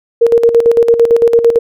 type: tone with tremolo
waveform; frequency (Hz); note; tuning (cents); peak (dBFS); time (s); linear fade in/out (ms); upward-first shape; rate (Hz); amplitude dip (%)
sine; 466.2; A#4; 0; -3; 0.21-1.59; 10; square; 8.9; 65
effects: none